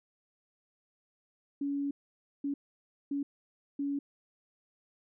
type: tone bursts at uneven times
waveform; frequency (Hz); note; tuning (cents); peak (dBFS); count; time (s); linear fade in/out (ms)
sine; 282.2; C#4; +31; -30; 4; 1.61-1.91 / 2.44-2.54 / 3.11-3.23 / 3.79-3.99; 5
effects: none